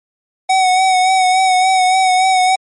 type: tone with vibrato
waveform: square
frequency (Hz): 748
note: F#5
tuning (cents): +19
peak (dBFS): -10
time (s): 0.49-2.56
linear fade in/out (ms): 10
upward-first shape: sine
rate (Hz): 3.5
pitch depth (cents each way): 32
effects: MP3 48 kbps